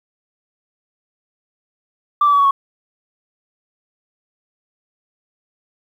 sine tone with pitch steps, 1174.7 / 1156.5 / 1138.6 / 1121 / 1103.7 Hz, D6 / D6 / C#6 / C#6 / C#6, 0 / -27 / +46 / +19 / -8 cents, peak -9 dBFS, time 2.21-2.51 s, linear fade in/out 5 ms, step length 60 ms, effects tanh soft clip ceiling -6 dBFS + 8-bit

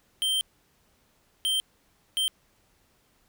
square tone bursts at uneven times, 3136 Hz, G7, in tune, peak -24 dBFS, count 3, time 0.22-0.41 / 1.45-1.6 / 2.17-2.28 s, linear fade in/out 0 ms, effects pink hiss -66 dBFS RMS until 3.28 s

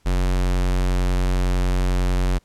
square tone, 45.5 Hz, F#1, 28 cents flat, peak -18 dBFS, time 0.05-2.39 s, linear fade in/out 20 ms, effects pink hiss -62 dBFS RMS until 2.44 s + low-pass 11000 Hz 12 dB/octave

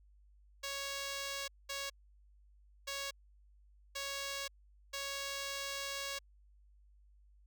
5% pulse tone bursts at uneven times, 554.4 Hz, C#5, in tune, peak -27 dBFS, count 5, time 0.63-1.48 / 1.69-1.9 / 2.87-3.11 / 3.95-4.48 / 4.93-6.19 s, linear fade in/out 10 ms, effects added 50 Hz sine -61 dBFS peak until 7.46 s

